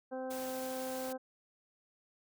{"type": "harmonic tone", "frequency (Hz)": 259.4, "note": "C4", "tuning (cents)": -15, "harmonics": [1, 2, 3, 4, 5, 6], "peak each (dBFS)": [-43, -39, -45, -55, -58, -54], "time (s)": [0.11, 1.18], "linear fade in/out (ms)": 20}
{"type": "noise", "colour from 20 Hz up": "white", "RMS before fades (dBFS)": -47, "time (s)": [0.3, 1.13], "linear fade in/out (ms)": 10}
{"effects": []}